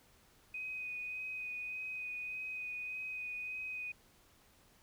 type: tone with vibrato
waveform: sine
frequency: 2500 Hz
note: D#7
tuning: 8 cents sharp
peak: -39 dBFS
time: 0.54-3.92 s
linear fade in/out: 5 ms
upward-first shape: sine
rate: 1.7 Hz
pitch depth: 16 cents each way
effects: pink hiss -66 dBFS RMS until 4.82 s